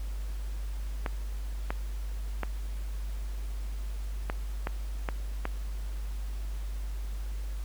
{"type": "clicks", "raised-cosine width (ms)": 0.5, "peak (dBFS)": -16, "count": 7, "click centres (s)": [1.062, 1.705, 2.433, 4.299, 4.671, 5.088, 5.454], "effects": ["added 50 Hz sine -32 dBFS peak until 7.64 s", "pink hiss -52 dBFS RMS until 7.64 s"]}